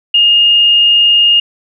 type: tone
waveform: sine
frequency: 2839 Hz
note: F7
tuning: 28 cents sharp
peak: -5 dBFS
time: 0.14-1.4 s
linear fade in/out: 5 ms
effects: none